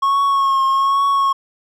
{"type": "tone with vibrato", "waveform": "triangle", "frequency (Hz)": 1094, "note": "C#6", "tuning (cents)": -23, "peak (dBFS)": -11, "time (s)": [0.02, 1.33], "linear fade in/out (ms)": 10, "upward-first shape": "triangle", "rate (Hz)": 1.2, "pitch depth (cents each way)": 36, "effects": []}